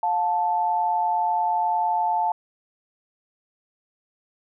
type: tone pair together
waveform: sine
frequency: 710.5 / 879 Hz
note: F5 / A5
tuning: +30 / -2 cents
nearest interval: major third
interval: 368 cents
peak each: -25 / -21 dBFS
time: 0.03-2.32 s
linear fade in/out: 2 ms
effects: none